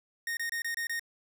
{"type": "tone bursts", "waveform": "45% pulse", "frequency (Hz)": 1852, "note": "A#6", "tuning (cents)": -12, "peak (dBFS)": -31, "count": 6, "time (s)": [0.27, 0.995], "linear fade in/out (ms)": 2, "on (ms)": 100, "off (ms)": 25, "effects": []}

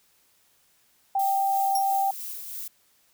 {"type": "tone", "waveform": "sine", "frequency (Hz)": 784, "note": "G5", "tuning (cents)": 0, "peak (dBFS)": -21, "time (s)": [1.15, 2.11], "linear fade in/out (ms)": 5}
{"type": "noise with tremolo", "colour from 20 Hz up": "violet", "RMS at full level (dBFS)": -35, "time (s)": [1.19, 2.68], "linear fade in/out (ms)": 5, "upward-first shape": "sine", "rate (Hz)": 3, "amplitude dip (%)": 35}
{"type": "tone with exponential decay", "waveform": "10% pulse", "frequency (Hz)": 5588, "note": "F8", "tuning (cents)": 0, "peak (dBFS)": -19, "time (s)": [1.75, 1.88], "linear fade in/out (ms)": 5, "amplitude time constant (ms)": 27}
{"effects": ["white hiss -64 dBFS RMS until 3.13 s"]}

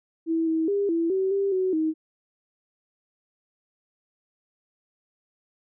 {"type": "tone with pitch steps", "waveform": "sine", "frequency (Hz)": [326.8, 321.8, 402.2, 332.8, 381.2, 395.3, 373.6, 315.6], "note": ["E4", "E4", "G4", "E4", "G4", "G4", "F#4", "D#4"], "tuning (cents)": [-15, -42, 44, 17, -48, 15, 17, 25], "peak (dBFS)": -21, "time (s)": [0.26, 1.94], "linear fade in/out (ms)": 50, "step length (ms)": 210, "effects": []}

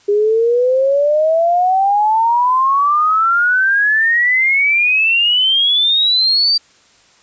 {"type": "exponential sweep", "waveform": "sine", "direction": "up", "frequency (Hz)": [404.1, 4699], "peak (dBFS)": -10, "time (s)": [0.08, 6.58], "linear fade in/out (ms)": 10, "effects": ["white hiss -50 dBFS RMS until 7.22 s", "resampled to 16000 Hz"]}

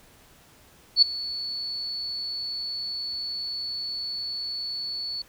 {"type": "tone with ADSR envelope", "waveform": "sine", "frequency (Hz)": 4435, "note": "C#8", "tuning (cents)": 0, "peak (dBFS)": -10, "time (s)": [0.96, 5.22], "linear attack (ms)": 64, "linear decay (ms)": 3, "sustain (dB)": -19, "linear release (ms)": 4, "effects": ["pink hiss -55 dBFS RMS until 5.28 s"]}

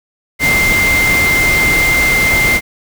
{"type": "tone in noise", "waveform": "sine", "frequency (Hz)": 2093, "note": "C7", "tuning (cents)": 0, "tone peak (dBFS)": -10, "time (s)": [0.39, 2.61], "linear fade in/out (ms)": 50, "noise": "pink", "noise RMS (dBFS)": -17, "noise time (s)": [0.39, 2.61], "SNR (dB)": 4, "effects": []}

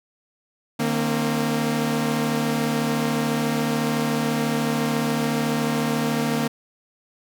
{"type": "tone cluster", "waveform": "sawtooth", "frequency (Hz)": [151.7, 231.2, 265.2], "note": ["D#3", "A#3", "C4"], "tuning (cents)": [-44, -14, 23], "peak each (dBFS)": [-23, -19, -24], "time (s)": [0.79, 6.48], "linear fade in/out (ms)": 10, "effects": []}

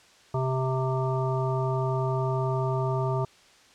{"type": "harmonic tone", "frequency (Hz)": 130.81, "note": "C3", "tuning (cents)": 0, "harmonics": [1, 3, 5, 7, 9], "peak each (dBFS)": [-26, -31, -33, -34, -36], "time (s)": [0.34, 3.25], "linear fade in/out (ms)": 5, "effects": ["white hiss -56 dBFS RMS until 3.74 s", "low-pass 6000 Hz 12 dB/octave"]}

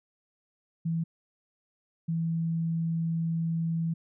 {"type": "tone pair in turn", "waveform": "sine", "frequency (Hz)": [164.81, 164.81], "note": ["E3", "E3"], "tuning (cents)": [0, 0], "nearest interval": "unison", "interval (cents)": 0, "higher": "neither", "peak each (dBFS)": -26, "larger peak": "neither", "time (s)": [[0.85, 1.04], [2.08, 3.94]], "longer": "second", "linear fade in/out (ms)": 10, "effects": []}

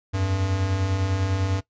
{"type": "beating tone pair", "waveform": "square", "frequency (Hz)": [85.9, 95.9], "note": ["F2", "G2"], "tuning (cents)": [-28, -37], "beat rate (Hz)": 10, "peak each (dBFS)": [-31, -23], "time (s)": [0.13, 1.61], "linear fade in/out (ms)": 20, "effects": ["noise-tail reverb RT60 0.1 s tail -18 dB re dry", "resampled to 16000 Hz"]}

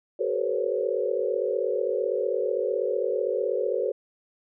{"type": "tone cluster", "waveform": "sine", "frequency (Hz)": [377.7, 426.4, 479.3, 515, 555], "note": ["F#4", "G#4", "A#4", "C5", "C#5"], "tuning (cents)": [36, 46, 48, -28, 2], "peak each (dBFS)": -30, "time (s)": [0.19, 3.92], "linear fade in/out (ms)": 10, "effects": []}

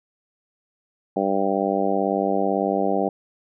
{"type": "harmonic tone", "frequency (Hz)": 98, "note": "G2", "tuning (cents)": 0, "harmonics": [2, 3, 4, 5, 6, 7, 8], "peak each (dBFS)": [-27, -27, -27, -27, -27, -27, -27], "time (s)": [1.16, 3.09], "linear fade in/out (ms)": 5, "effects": []}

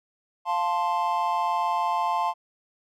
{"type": "chord", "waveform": "triangle", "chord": "F major", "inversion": "none", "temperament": "equal", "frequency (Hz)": [698.5, 880, 1046.5], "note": ["F5", "A5", "C6"], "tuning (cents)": [0, 0, 0], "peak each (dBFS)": [-27, -24, -25], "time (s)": [0.45, 2.34], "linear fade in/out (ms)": 50, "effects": []}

